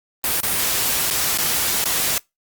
white noise with dropouts, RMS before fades -20 dBFS, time 0.24-2.18 s, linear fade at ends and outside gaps 1 ms, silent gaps 0.404-0.432 / 1.102-1.109 / 1.374-1.385 / 1.841-1.856 s, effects noise-tail reverb RT60 0.2 s tail -25 dB re dry + Opus 32 kbps

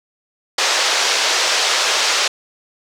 white band-pass noise, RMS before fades -17 dBFS, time 0.58-2.28 s, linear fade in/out 5 ms, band 430 to 6000 Hz, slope 24 dB/octave, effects none

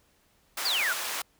pink high-pass noise, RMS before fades -33 dBFS, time 0.57-1.22 s, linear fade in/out 5 ms, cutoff 870 Hz, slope 12 dB/octave
sine exponential sweep, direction down, 4978 to 1343 Hz, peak -25 dBFS, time 0.65-0.93 s, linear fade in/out 5 ms
effects pink hiss -66 dBFS RMS until 1.39 s

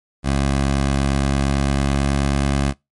15% pulse tone with pitch glide, 68.7 to 69.46 Hz, C#2 to C#2, -15 to +4 cents, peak -10 dBFS, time 0.23-2.74 s, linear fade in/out 50 ms, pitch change +19 cents, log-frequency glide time 1.23-2.12 s, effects noise-tail reverb RT60 0.2 s tail -23 dB re dry + MP3 48 kbps

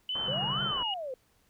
sine tone with vibrato, 2972 Hz, F#7, 7 cents sharp, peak -30 dBFS, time 0.09-0.94 s, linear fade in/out 2 ms, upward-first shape sine, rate 2.2 Hz, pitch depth 63 cents each way
white low-pass noise, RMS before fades -42 dBFS, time 0.15-0.83 s, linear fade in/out 2 ms, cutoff 1600 Hz, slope 48 dB/octave
sine chord, C suspended second, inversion none, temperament equal with one note detuned, 131.65 / 146.83 / 196 Hz, C3 / D3 / G3, +11 / 0 / 0 cents, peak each -40 dBFS, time 0.24-0.73 s, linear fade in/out 50 ms
sine exponential two-way sweep, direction up then down, 493.9 to 1480 to 493.9 Hz, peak -34 dBFS, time 0.28-1.14 s, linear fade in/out 2 ms, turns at 0.62 s
effects pink hiss -68 dBFS RMS until 1.49 s

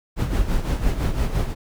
brown noise with tremolo, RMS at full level -19 dBFS, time 0.16-1.55 s, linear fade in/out 50 ms, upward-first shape sine, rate 5.9 Hz, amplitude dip 60%, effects none

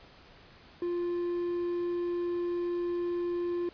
triangle tone, 349.2 Hz, F4, in tune, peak -27 dBFS, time 0.82-3.69 s, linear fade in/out 2 ms, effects pink hiss -55 dBFS RMS until 3.73 s + resampled to 11025 Hz

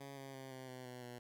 10% pulse tone with pitch steps, 138.59 / 135.74 / 132.94 / 130.21 / 127.53 / 124.9 / 122.33 Hz, C#3 / C#3 / C3 / C3 / C3 / B2 / B2, 0 / -36 / +28 / -8 / -44 / +20 / -16 cents, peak -40 dBFS, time 0-1.19 s, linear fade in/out 10 ms, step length 170 ms, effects none

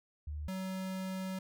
sine / square tone pair in turn, 74.8 / 188.48 Hz, D2 / F#3, +32 / +32 cents, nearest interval octave + major third, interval 1600 cents, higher second, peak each -37 / -37 dBFS, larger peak neither, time 0.27-0.48 / 0.48-1.39 s, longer second, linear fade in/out 5 ms, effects none

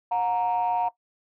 triangle ring-modulated tone, 103.83 Hz, G#2, in tune, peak -16 dBFS, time 0.11-0.89 s, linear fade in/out 10 ms, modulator 827 Hz, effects noise-tail reverb RT60 0.1 s tail -18 dB re dry + tanh soft clip ceiling -16 dBFS

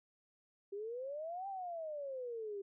sine exponential two-way sweep, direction up then down, 390.2 to 798 to 390.2 Hz, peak -40 dBFS, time 0.72-2.62 s, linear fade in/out 10 ms, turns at 1.48 s, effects none

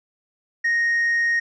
sine tone with tanh clipping, 1864.7 Hz, A#6, in tune, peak -18 dBFS, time 0.64-1.4 s, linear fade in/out 10 ms, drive 1 dB, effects none

